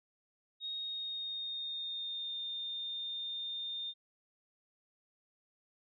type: tone with pitch glide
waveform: sine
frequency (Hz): 3739 to 3630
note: A#7 to A#7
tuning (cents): +4 to -47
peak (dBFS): -37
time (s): 0.6-3.94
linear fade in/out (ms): 50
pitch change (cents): -51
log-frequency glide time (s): 0.74-2.37
effects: none